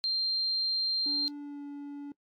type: tone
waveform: sine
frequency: 4172 Hz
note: C8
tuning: 6 cents flat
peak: -27 dBFS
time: 0.04-1.28 s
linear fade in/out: 0 ms
type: tone with pitch glide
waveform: triangle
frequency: 290 to 286.2 Hz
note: D4 to D4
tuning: -22 to -45 cents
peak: -36 dBFS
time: 1.06-2.12 s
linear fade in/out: 2 ms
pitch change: -23 cents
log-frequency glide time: 1.34-1.63 s
effects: noise-tail reverb RT60 0.1 s tail -24 dB re dry + AAC 64 kbps